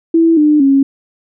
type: tone with pitch steps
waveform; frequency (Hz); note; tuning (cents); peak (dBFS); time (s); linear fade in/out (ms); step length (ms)
sine; 329.6 / 300.5 / 274; E4 / D4 / C#4; 0 / +40 / -20; -6; 0.14-0.83; 5; 230
effects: none